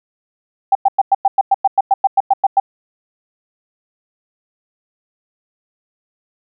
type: tone bursts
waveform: sine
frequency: 784 Hz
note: G5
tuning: in tune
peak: -7 dBFS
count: 15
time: 0.72-2.6 s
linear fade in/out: 5 ms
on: 32 ms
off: 100 ms
effects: none